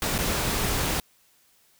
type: noise with dropouts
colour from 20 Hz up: pink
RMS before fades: -26 dBFS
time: 0.02-1 s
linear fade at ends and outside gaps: 1 ms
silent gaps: 0.181-0.187 s
effects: white hiss -62 dBFS RMS until 1.79 s